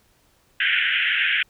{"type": "band-pass noise", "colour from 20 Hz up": "pink", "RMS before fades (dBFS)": -21, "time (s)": [0.6, 1.43], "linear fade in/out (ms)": 5, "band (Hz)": [1500, 3200], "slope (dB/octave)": 96, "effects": ["pink hiss -61 dBFS RMS until 1.49 s"]}